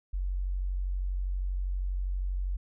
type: tone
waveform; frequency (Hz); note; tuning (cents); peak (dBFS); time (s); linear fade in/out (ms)
sine; 46.25; F#1; 0; -28; 0.13-2.57; 10
effects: none